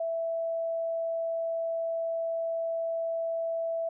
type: tone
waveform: sine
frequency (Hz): 661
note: E5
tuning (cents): +5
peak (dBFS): -28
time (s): 0-3.89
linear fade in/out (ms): 5
effects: none